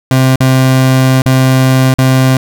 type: tone with dropouts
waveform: 30% pulse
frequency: 130.81 Hz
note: C3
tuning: in tune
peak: -3 dBFS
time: 0.11-2.37 s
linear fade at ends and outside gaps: 2 ms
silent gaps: 0.358-0.404 / 1.22-1.259 / 1.94-1.985 s
effects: none